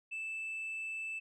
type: tone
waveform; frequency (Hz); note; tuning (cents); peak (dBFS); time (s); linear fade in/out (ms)
sine; 2637; E7; 0; -35; 0.11-1.2; 20
effects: tanh soft clip ceiling -36 dBFS